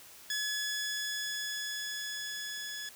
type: tone with level ramp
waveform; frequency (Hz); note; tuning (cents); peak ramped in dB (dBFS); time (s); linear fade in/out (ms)
15% pulse; 1700; G#6; +40; -25 to -32; 0.3-2.89; 2
effects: white hiss -53 dBFS RMS until 2.95 s